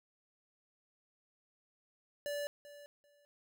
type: tone with echo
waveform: square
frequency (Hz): 580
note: D5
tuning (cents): -22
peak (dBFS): -37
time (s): 2.26-2.47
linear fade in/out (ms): 0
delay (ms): 390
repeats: 2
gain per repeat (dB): -15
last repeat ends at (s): 3.25
effects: none